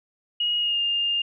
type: tone with pitch glide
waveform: sine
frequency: 2885 to 2814 Hz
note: F#7 to F7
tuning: -44 to +12 cents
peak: -21 dBFS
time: 0.4-1.22 s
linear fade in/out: 5 ms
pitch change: -44 cents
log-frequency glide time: 0.59-0.8 s
effects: none